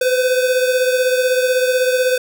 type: beating tone pair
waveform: square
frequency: 505 / 521 Hz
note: B4 / C5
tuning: +39 / -7 cents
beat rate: 16 Hz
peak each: -15 / -22 dBFS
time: 0.01-2.18 s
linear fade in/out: 5 ms
effects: none